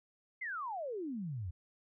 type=exponential sweep; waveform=sine; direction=down; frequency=2146 to 81 Hz; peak=-37 dBFS; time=0.41-1.51 s; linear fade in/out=10 ms; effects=none